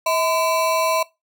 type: ring-modulated tone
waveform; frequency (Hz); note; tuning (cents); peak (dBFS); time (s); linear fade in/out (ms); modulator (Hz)
square; 830.6; G#5; 0; -15; 0.06-1.03; 5; 187
effects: noise-tail reverb RT60 0.2 s tail -19 dB re dry